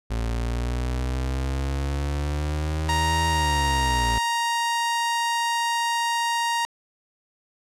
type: exponential two-way sweep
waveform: 35% pulse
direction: up then down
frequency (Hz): 56.2 to 82.41 to 56.2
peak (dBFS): -22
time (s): 0.1-4.19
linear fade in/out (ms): 10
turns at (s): 3.26
type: tone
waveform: sawtooth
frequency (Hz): 935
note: A#5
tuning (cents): +5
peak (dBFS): -18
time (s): 2.89-6.65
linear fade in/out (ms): 0
effects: low-pass 10000 Hz 12 dB/octave